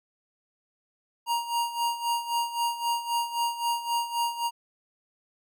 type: tone with tremolo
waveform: square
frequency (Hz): 941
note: A#5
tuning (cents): +16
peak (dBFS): -24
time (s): 1.26-4.51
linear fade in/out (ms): 50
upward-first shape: sine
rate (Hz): 3.8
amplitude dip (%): 75
effects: none